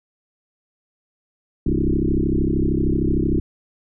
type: tone with frequency modulation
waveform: sine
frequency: 180 Hz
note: F#3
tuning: 47 cents flat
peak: -16 dBFS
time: 1.66-3.4 s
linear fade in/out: 5 ms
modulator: 33.1 Hz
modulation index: 5.5
effects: none